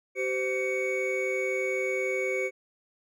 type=tone cluster; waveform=triangle; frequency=384.7 / 516 / 2238 Hz; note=G4 / C5 / C#7; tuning=-33 / -24 / +16 cents; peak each=-29 dBFS; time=0.15-2.51 s; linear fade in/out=50 ms; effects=none